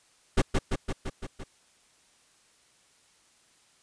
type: noise with echo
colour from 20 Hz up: brown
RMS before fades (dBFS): -20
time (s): 0.37-0.42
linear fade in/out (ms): 10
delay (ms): 170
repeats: 6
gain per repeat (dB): -3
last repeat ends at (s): 1.44
effects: white hiss -63 dBFS RMS until 3.82 s + resampled to 22050 Hz